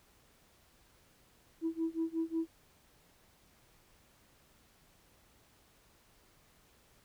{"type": "tone with tremolo", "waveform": "sine", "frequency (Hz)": 326.7, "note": "E4", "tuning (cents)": -15, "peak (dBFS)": -28, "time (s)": [1.61, 2.48], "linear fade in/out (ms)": 50, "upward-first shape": "sine", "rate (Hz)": 5.5, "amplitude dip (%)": 95, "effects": ["tanh soft clip ceiling -26 dBFS", "pink hiss -66 dBFS RMS until 7.04 s"]}